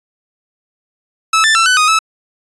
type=tone with pitch steps; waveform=sawtooth; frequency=1305 / 1768 / 1338 / 1501 / 1244 / 1304 Hz; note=E6 / A6 / E6 / F#6 / D#6 / E6; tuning=-18 / +8 / +25 / +24 / -1 / -19 cents; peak=-5 dBFS; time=1.33-1.99 s; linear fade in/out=5 ms; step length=110 ms; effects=resampled to 22050 Hz